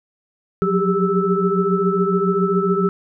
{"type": "tone cluster", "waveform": "sine", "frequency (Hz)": [178.2, 185.4, 393.5, 407.8, 1313], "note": ["F3", "F#3", "G4", "G#4", "E6"], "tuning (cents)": [35, 4, 7, -32, -7], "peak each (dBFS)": [-22, -22, -19, -24, -23], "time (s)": [0.62, 2.89], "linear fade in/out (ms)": 0, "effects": []}